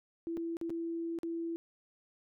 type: tone with dropouts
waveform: sine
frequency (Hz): 333.5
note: E4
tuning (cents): +20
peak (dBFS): -34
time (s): 0.27-1.56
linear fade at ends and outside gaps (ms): 0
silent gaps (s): 0.37-0.375 / 0.569-0.613 / 0.696-0.703 / 1.188-1.232
effects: none